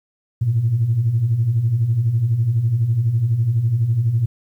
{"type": "beating tone pair", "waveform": "sine", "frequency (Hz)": [106.5, 118.5], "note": ["G#2", "A#2"], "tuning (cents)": [44, 29], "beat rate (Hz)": 12, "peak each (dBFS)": [-22, -15], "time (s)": [0.41, 4.26], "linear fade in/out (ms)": 10, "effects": ["tanh soft clip ceiling -8 dBFS", "9-bit"]}